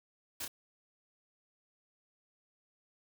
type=noise with echo; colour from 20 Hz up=white; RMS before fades=-40 dBFS; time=0.4-0.45 s; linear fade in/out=5 ms; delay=30 ms; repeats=1; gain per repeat=-3 dB; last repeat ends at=0.48 s; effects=none